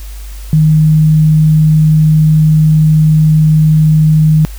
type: tone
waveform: sine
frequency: 155.56 Hz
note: D#3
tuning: in tune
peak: -4 dBFS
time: 0.53-4.45 s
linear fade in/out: 0 ms
effects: added 50 Hz sine -23 dBFS peak until 4.58 s + white hiss -37 dBFS RMS until 4.58 s